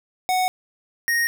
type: tone pair in turn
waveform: square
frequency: 740 / 1864.7 Hz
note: F#5 / A#6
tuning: 0 / 0 cents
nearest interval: octave + major third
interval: 1600 cents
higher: second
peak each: -19 dBFS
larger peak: neither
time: 0.29-0.48 / 1.08-1.27 s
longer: neither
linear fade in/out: 0 ms
effects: 9-bit